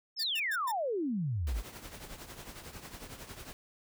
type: exponential sweep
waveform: sine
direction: down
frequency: 5470 to 43.65 Hz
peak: -30 dBFS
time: 0.16-1.63 s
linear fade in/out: 50 ms
type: tone bursts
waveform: 5% pulse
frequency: 1803 Hz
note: A6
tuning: 42 cents sharp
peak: -28 dBFS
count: 4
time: 0.19-0.72 s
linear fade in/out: 10 ms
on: 50 ms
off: 110 ms
type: noise with tremolo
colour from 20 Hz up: pink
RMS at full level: -44 dBFS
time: 1.47-3.53 s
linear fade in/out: 0 ms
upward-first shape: triangle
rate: 11 Hz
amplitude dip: 70%
effects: none